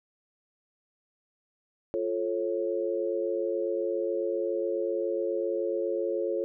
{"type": "chord", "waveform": "sine", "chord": "F augmented", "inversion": "none", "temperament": "just", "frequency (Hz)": [349.2, 436.5, 545.7], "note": ["F4", "A4", "C#5"], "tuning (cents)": [0, -14, -27], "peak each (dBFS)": -31, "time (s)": [1.94, 6.44], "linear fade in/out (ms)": 0, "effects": []}